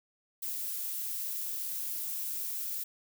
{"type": "noise", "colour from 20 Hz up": "violet", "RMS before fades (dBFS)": -36, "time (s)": [0.42, 2.84], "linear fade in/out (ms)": 10, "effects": []}